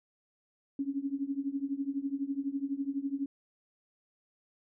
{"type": "tone with tremolo", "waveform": "sine", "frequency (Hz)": 277.2, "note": "C#4", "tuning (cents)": 0, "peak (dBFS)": -27, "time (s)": [0.79, 3.26], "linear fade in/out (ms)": 2, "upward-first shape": "triangle", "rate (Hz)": 12, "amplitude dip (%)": 95, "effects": []}